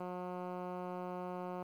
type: tone with low-pass filter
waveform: 10% pulse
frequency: 180.4 Hz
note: F#3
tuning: 44 cents flat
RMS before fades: -42 dBFS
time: 0-1.63 s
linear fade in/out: 5 ms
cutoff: 1200 Hz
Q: 0.85
effects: 11-bit